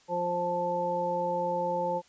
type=harmonic tone; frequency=175.6 Hz; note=F3; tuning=10 cents sharp; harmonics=1 / 2 / 3 / 5; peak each=-38 / -39 / -30 / -30 dBFS; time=0.08-2.02 s; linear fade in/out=50 ms; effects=white hiss -61 dBFS RMS until 2.08 s + resampled to 16000 Hz